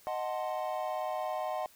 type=chord; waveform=triangle; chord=D# diminished seventh; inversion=none; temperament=equal; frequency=622.3 / 740 / 880 / 1046.5 Hz; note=D#5 / F#5 / A5 / C6; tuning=0 / 0 / 0 / 0 cents; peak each=-34 / -34 / -40 / -39 dBFS; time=0.07-1.66 s; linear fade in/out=0 ms; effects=white hiss -60 dBFS RMS until 1.75 s